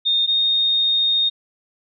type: tone pair in turn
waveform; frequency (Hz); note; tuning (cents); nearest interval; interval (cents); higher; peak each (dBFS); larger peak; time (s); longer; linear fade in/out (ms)
sine; 3661 / 3693; A#7 / A#7; -32 / -17; unison; 15; second; -15; neither; 0.05-0.27 / 0.27-1.3; second; 20
effects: none